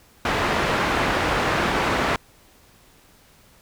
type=low-pass noise; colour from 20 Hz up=white; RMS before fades=-22 dBFS; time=0.25-2.16 s; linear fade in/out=2 ms; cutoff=1600 Hz; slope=12 dB/octave; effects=pink hiss -54 dBFS RMS until 3.61 s